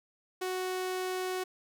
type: tone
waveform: sawtooth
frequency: 370 Hz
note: F#4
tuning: in tune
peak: -28 dBFS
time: 0.41-1.44 s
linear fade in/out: 10 ms
effects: none